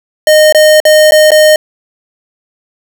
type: tone with dropouts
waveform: square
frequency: 615 Hz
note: D#5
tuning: 20 cents flat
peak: -3 dBFS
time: 0.27-1.56 s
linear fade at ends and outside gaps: 2 ms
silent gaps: 0.525-0.547 / 0.802-0.852 / 1.11-1.12 / 1.306-1.317 s
effects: none